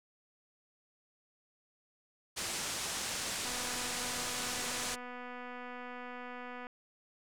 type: low-pass noise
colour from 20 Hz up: white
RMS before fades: -38 dBFS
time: 2.36-4.96 s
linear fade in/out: 20 ms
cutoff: 9000 Hz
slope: 24 dB/octave
type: click train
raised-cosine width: 0.5 ms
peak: -31 dBFS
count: 796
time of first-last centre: 3.45-6.669 s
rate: 247 Hz
effects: none